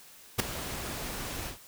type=noise with ADSR envelope; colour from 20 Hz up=pink; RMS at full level=-22 dBFS; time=0.38-1.58 s; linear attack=20 ms; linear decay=4 ms; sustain=-15 dB; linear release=120 ms; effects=white hiss -53 dBFS RMS until 1.67 s